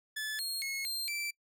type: tone with pitch steps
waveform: sawtooth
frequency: 1731 / 4256 / 2176 / 4177 / 2336 Hz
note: A6 / C8 / C#7 / C8 / D7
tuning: -29 / +29 / -33 / -4 / -10 cents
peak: -31 dBFS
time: 0.16-1.31 s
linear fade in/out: 10 ms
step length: 230 ms
effects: noise-tail reverb RT60 0.1 s tail -25 dB re dry